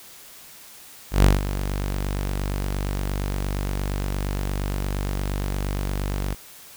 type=tone with ADSR envelope; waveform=sawtooth; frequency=48.6 Hz; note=G1; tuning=14 cents flat; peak=-7 dBFS; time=1.11-6.35 s; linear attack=130 ms; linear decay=160 ms; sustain=-13 dB; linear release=20 ms; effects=white hiss -45 dBFS RMS until 6.76 s